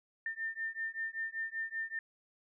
sine beating tone pair, 1800 / 1805.2 Hz, A6 / A6, +39 / +44 cents, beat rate 5.2 Hz, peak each -39 / -39 dBFS, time 0.26-1.99 s, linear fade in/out 2 ms, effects none

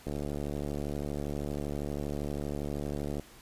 click train, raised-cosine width 2 ms, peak -22 dBFS, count 228, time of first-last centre 0.07-3.197 s, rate 72.6 Hz, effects pink hiss -54 dBFS RMS until 3.41 s + resampled to 32000 Hz

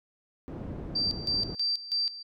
white low-pass noise, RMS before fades -38 dBFS, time 0.48-1.55 s, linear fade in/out 0 ms, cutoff 290 Hz, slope 12 dB/octave
sine tone with tremolo, 4685 Hz, D8, 5 cents flat, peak -25 dBFS, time 0.95-2.23 s, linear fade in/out 10 ms, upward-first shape square, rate 3.1 Hz, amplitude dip 80%
effects none

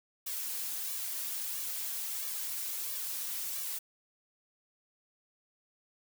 blue noise with flanger, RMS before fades -37 dBFS, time 0.26-3.79 s, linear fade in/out 10 ms, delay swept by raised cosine 1.7 to 4.3 ms, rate 1.5 Hz, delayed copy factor +1, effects none

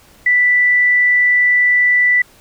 sine tone, 1975 Hz, B6, in tune, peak -9 dBFS, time 0.26-2.22 s, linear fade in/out 5 ms, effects pink hiss -47 dBFS RMS until 2.4 s

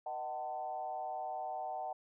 sine tone with frequency modulation, 755 Hz, F#5, 35 cents sharp, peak -37 dBFS, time 0.06-1.93 s, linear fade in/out 5 ms, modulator 135 Hz, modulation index 0.92, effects none

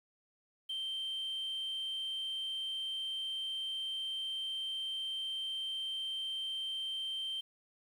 sine tone, 3132 Hz, G7, 2 cents flat, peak -34 dBFS, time 0.69-7.41 s, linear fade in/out 10 ms, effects tanh soft clip ceiling -33 dBFS + 10-bit

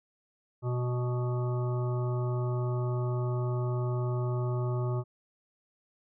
harmonic tone, 123.47 Hz, B2, in tune, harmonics 1 / 3 / 5 / 7 / 9 / 10, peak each -28 / -36 / -41 / -45 / -45 / -47 dBFS, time 0.62-5.04 s, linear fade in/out 50 ms, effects none

